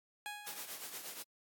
15% pulse tone with exponential decay, 830.6 Hz, G#5, in tune, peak -33 dBFS, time 0.26-0.91 s, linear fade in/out 0 ms, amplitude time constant 140 ms
white noise with tremolo, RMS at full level -43 dBFS, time 0.46-1.23 s, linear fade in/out 10 ms, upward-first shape triangle, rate 8.4 Hz, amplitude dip 65%
effects high-pass 200 Hz 12 dB/octave + AAC 64 kbps

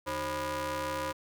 sawtooth ring-modulated tone, 226.4 Hz, A3, 50 cents sharp, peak -25 dBFS, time 0.06-1.13 s, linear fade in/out 20 ms, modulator 759 Hz, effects none

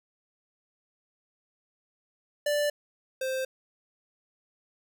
square tone pair in turn, 587.3 / 523.2 Hz, D5 / C5, 0 / 0 cents, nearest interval major second, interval 200 cents, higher first, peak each -25 / -29 dBFS, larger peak first, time 2.46-2.7 / 3.21-3.45 s, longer neither, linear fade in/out 5 ms, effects none

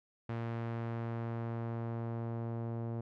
sawtooth tone with low-pass filter sweep, 115.8 Hz, A#2, 11 cents flat, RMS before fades -38 dBFS, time 0.29-3.01 s, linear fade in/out 5 ms, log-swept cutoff 2100 to 700 Hz, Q 0.78, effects none

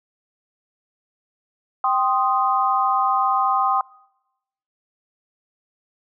sine chord, C minor, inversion second, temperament equal with one note detuned, 781.3 / 1046.5 / 1244.5 Hz, G5 / C6 / Eb6, -6 / 0 / 0 cents, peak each -21 dBFS, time 1.84-3.81 s, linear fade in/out 2 ms, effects noise-tail reverb RT60 0.9 s tail -24 dB re dry

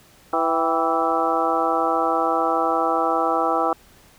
harmonic tone with a mistuned harmonic, 164.81 Hz, E3, in tune, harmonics 2 / 3 / 4 / 5 / 6 / 7 / 8, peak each -27 / -26 / -26 / -23 / -29 / -26 / -25 dBFS, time 0.33-3.73 s, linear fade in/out 2 ms, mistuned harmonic 5, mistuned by -71 cents, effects pink hiss -52 dBFS RMS until 4.18 s

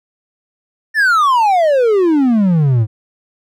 triangle exponential sweep, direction down, 1825 to 103.83 Hz, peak -7 dBFS, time 0.94-2.87 s, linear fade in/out 50 ms, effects none

